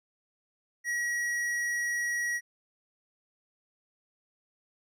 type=tone with hard clipping; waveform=triangle; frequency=1912 Hz; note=A#6; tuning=43 cents sharp; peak=-30 dBFS; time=0.84-2.41 s; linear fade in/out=50 ms; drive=14 dB; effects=none